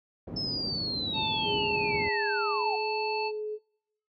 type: band-pass noise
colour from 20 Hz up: pink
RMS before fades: -38 dBFS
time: 0.27-2.09 s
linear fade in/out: 5 ms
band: 120 to 360 Hz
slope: 12 dB/octave
type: linear sweep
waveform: sine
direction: down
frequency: 5274 to 720 Hz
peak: -30 dBFS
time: 0.36-2.76 s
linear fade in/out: 10 ms
type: harmonic tone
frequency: 880 Hz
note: A5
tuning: in tune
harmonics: 1 / 3 / 5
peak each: -31 / -35 / -38 dBFS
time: 1.13-3.32 s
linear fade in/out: 50 ms
type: tone with pitch glide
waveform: sine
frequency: 413.2 to 426 Hz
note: G#4 to G#4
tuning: -9 to +44 cents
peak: -31 dBFS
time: 1.44-3.59 s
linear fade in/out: 50 ms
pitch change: +53 cents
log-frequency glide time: 2.47-2.76 s
effects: noise-tail reverb RT60 0.8 s tail -25 dB re dry